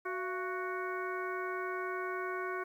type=harmonic tone with a mistuned harmonic; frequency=370 Hz; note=F#4; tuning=in tune; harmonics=1 / 2 / 3 / 4 / 5 / 6; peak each=-38 / -45 / -40 / -41 / -49 / -47 dBFS; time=0.05-2.64 s; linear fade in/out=10 ms; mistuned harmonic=2; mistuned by=-130 cents; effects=11-bit

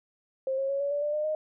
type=tone with pitch steps; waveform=sine; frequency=530 / 541.8 / 553.8 / 566.1 / 578.6 / 591.5 / 604.6 / 618 Hz; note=C5 / C#5 / C#5 / C#5 / D5 / D5 / D#5 / D#5; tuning=+22 / -40 / -2 / +36 / -26 / +12 / -50 / -12 cents; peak=-26 dBFS; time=0.47-1.35 s; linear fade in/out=2 ms; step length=110 ms; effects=none

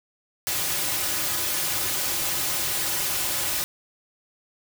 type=noise with comb filter; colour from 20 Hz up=white; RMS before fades=-26 dBFS; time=0.47-3.64 s; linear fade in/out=0 ms; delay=4.4 ms; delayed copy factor=-0.7; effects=none

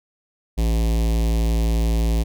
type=tone with notch filter; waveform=square; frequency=55.9 Hz; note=A1; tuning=28 cents sharp; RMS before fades=-19 dBFS; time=0.57-2.24 s; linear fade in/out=20 ms; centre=1400 Hz; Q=0.72; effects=none

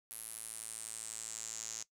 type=tone with band-pass filter sweep; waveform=square; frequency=56 Hz; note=A1; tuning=31 cents sharp; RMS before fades=-45 dBFS; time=0.11-1.83 s; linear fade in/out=0 ms; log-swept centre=11000 to 6600 Hz; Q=5.7; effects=noise-tail reverb RT60 0.1 s tail -18 dB re dry

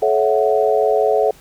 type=chord; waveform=sine; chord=F# minor seventh; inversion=first; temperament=equal with one note detuned; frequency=432.2 / 554.4 / 659.3 / 740 Hz; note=A4 / C#5 / E5 / F#5; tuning=-31 / 0 / 0 / 0 cents; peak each=-16 / -19 / -19 / -20 dBFS; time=0.02-1.31 s; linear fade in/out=5 ms; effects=pink hiss -47 dBFS RMS until 1.4 s

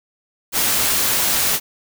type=noise; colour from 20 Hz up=white; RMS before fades=-18 dBFS; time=0.52-1.6 s; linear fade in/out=50 ms; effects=none

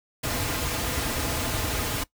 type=noise with comb filter; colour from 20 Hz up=pink; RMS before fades=-28 dBFS; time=0.23-2.04 s; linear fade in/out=10 ms; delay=5.3 ms; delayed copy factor=-0.5; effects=noise-tail reverb RT60 0.1 s tail -19 dB re dry

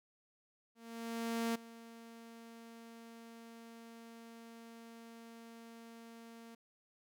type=tone with ADSR envelope; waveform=sawtooth; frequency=230 Hz; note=A#3; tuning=23 cents flat; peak=-29 dBFS; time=0.75-6.55 s; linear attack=800 ms; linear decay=10 ms; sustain=-19 dB; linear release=5 ms; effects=none

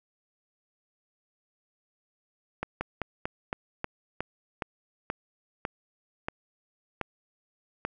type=slowing click train; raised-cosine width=0.5 ms; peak=-15 dBFS; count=13; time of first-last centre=2.63-7.85 s; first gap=180 ms; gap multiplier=1.15; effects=none

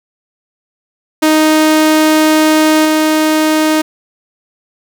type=tone with level steps; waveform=sawtooth; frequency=311.1 Hz; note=D#4; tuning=in tune; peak=-3 / -5 dBFS; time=1.22-3.82 s; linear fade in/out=10 ms; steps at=2.85 s; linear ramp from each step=2 ms; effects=none

